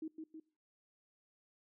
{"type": "tone with echo", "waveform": "sine", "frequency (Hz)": 316.8, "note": "D#4", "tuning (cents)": 31, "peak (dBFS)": -39, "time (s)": [0.02, 0.08], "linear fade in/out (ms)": 5, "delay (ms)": 160, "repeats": 2, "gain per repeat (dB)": -4, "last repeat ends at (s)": 0.4, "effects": ["noise-tail reverb RT60 0.5 s tail -23 dB re dry"]}